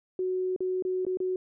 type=tone with dropouts; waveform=sine; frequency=370 Hz; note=F#4; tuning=in tune; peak=-26 dBFS; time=0.19-1.36 s; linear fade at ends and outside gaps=2 ms; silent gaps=0.563-0.605 / 0.824-0.85 / 1.051-1.066 / 1.172-1.202 s; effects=none